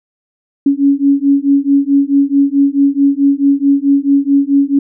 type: beating tone pair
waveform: sine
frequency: 277.2 / 281.8 Hz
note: C#4 / C#4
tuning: 0 / +29 cents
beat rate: 4.6 Hz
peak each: -11 dBFS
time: 0.66-4.79 s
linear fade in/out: 5 ms
effects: none